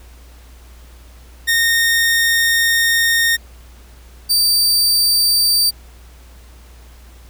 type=tone pair in turn; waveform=sawtooth; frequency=1843 / 4644 Hz; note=A#6 / D8; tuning=-20 / -20 cents; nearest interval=octave + major third; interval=1600 cents; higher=second; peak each=-9 / -9 dBFS; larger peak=neither; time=1.47-3.37 / 4.29-5.71 s; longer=first; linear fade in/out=20 ms; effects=added 60 Hz sine -39 dBFS peak until 7.29 s + pink hiss -48 dBFS RMS until 7.29 s